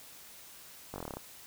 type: slowing click train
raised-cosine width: 1 ms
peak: -25 dBFS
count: 10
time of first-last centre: 0.94-1.17 s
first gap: 20 ms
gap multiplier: 1.06
effects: white hiss -52 dBFS RMS until 1.46 s